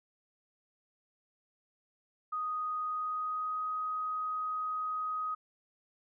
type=tone with pitch glide; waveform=sine; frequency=1244.5 to 1255.3 Hz; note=D#6 to D#6; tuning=0 to +15 cents; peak=-32 dBFS; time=2.32-5.35 s; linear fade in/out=10 ms; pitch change=+15 cents; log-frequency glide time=2.83-3.66 s; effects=none